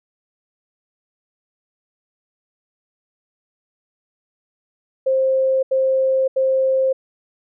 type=tone bursts; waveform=sine; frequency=528 Hz; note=C5; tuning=16 cents sharp; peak=-14 dBFS; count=3; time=5.06-6.93 s; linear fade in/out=10 ms; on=570 ms; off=80 ms; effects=none